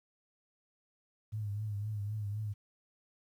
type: tone with vibrato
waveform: sine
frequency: 104.7 Hz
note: G#2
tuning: 15 cents sharp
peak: -34 dBFS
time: 1.32-2.54 s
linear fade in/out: 20 ms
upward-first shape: triangle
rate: 3.9 Hz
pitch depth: 76 cents each way
effects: 11-bit